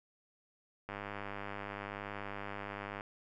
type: click train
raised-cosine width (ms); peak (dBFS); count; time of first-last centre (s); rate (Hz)
0.5; -26; 215; 0.89-3.009; 101
effects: none